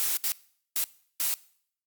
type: noise bursts at uneven times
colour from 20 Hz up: blue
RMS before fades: -27 dBFS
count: 4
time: 0-0.17 / 0.24-0.32 / 0.76-0.84 / 1.2-1.34 s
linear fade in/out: 0 ms
effects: noise-tail reverb RT60 0.6 s tail -21 dB re dry + Opus 48 kbps